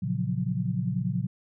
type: chord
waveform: sine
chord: Gb major seventh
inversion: first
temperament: equal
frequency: 116.54 / 138.59 / 174.61 / 185 Hz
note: Bb2 / Db3 / F3 / Gb3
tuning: 0 / 0 / 0 / 0 cents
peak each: -31 dBFS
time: 0.02-1.27 s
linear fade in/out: 10 ms
effects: none